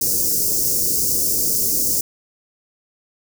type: band-stop noise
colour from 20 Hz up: white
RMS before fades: -19 dBFS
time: 0.01-2.01 s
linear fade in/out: 5 ms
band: 520 to 5100 Hz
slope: 48 dB/octave
effects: none